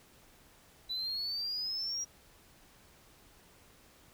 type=exponential sweep; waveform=sine; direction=up; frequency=3951 to 5730 Hz; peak=-32 dBFS; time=0.89-2.05 s; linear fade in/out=20 ms; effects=tanh soft clip ceiling -31 dBFS + pink hiss -61 dBFS RMS until 4.13 s